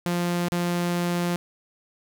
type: tone with dropouts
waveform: sawtooth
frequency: 174.6 Hz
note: F3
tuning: in tune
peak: -19 dBFS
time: 0.06-1.36 s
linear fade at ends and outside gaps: 0 ms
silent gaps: 0.485-0.521 s
effects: none